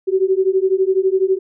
sine beating tone pair, 374.2 / 386.2 Hz, F#4 / G4, +20 / -26 cents, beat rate 12 Hz, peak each -16 dBFS, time 0.07-1.39 s, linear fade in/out 20 ms, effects none

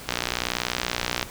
click train, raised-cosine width 0.2 ms, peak -6 dBFS, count 70, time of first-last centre 0.09-1.229 s, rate 60.6 Hz, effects pink hiss -40 dBFS RMS until 1.3 s

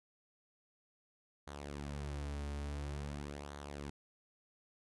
sawtooth tone with flanger, 72 Hz, D2, 34 cents flat, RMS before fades -43 dBFS, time 1.47-3.9 s, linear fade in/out 5 ms, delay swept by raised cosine 0.38 to 6.08 ms, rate 0.48 Hz, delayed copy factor -0.6, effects resampled to 24000 Hz

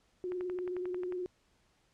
sine tone with vibrato, 361.7 Hz, F#4, 39 cents flat, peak -34 dBFS, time 0.24-1.26 s, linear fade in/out 0 ms, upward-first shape sine, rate 19 Hz, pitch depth 35 cents each way
click train, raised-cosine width 0.5 ms, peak -32 dBFS, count 10, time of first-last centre 0.32-1.124 s, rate 11.2 Hz
effects pink hiss -71 dBFS RMS until 1.93 s + low-pass 8000 Hz 12 dB/octave

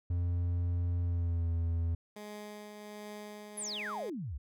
triangle tone with pitch glide, 87.31 to 83.75 Hz, F2 to E2, 0 to +28 cents, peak -27 dBFS, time 0.1-1.95 s, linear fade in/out 5 ms, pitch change -72 cents, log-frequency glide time 1.01-1.49 s
15% pulse tone with tremolo, 209.2 Hz, G#3, 13 cents sharp, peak -36 dBFS, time 2.16-4.1 s, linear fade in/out 5 ms, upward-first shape triangle, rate 1.3 Hz, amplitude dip 40%
sine exponential sweep, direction down, 11390 to 58.27 Hz, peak -36 dBFS, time 3.57-4.38 s, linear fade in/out 10 ms
effects none

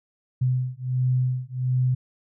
sine beating tone pair, 126.6 / 128 Hz, B2 / C3, +43 / -38 cents, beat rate 1.4 Hz, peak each -24 / -24 dBFS, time 0.41-1.95 s, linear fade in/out 10 ms, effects none

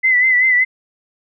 sine tone with vibrato, 2017 Hz, B6, 36 cents sharp, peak -10 dBFS, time 0.03-0.65 s, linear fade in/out 20 ms, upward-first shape sine, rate 5.2 Hz, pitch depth 53 cents each way, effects none

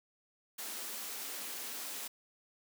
white high-pass noise, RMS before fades -42 dBFS, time 0.58-2.08 s, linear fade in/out 10 ms, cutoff 190 Hz, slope 96 dB/octave, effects none

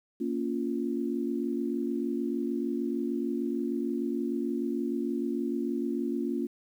sine chord, Bb minor, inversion none, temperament just, 233.1 / 279.7 / 349.6 Hz, Bb3 / Db4 / F4, 0 / +16 / +2 cents, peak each -32 / -32 / -33 dBFS, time 0.2-6.47 s, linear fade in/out 10 ms, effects 10-bit

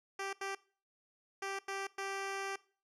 10% pulse tone bursts at uneven times, 391.4 Hz, G4, 3 cents flat, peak -29 dBFS, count 5, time 0.19-0.33 / 0.41-0.55 / 1.42-1.59 / 1.68-1.87 / 1.98-2.56 s, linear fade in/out 5 ms, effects noise-tail reverb RT60 0.4 s tail -20 dB re dry + low-pass 8000 Hz 12 dB/octave

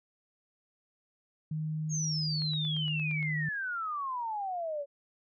sine tone with pitch glide, 155.56 to 153.86 Hz, D#3 to D#3, 0 to -19 cents, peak -31 dBFS, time 1.51-3.49 s, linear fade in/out 5 ms, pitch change -19 cents, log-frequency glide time 1.91-2.46 s
sine exponential sweep, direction down, 6645 to 554.4 Hz, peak -32 dBFS, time 1.89-4.86 s, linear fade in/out 50 ms
click train, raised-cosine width 0.3 ms, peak -34 dBFS, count 8, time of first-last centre 2.42-3.227 s, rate 8.67 Hz
effects none

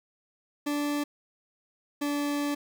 40% pulse tone pair in turn, 291.5 / 289.3 Hz, D4 / D4, -13 / -26 cents, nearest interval unison, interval 13 cents, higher first, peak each -26 dBFS, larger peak neither, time 0.66-1.04 / 2.01-2.55 s, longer second, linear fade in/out 10 ms, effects 9-bit

